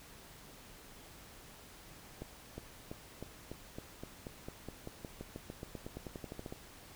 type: accelerating click train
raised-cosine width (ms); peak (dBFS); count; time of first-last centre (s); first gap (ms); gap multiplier
2; -29; 26; 2.22-6.525; 360; 0.93
effects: pink hiss -55 dBFS RMS until 6.95 s